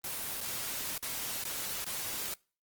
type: noise with dropouts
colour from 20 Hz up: white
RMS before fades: -37 dBFS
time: 0.04-2.34 s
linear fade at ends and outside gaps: 2 ms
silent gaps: 0.407-0.411 / 0.98-1.026 / 1.44-1.451 / 1.844-1.864 s
effects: noise-tail reverb RT60 0.4 s tail -26 dB re dry + Opus 24 kbps